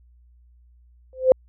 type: tone with exponential growth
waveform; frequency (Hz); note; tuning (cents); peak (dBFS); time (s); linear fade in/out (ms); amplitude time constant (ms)
sine; 517; C5; -21; -6; 1.13-1.32; 1; 40
effects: added 60 Hz sine -51 dBFS peak until 1.48 s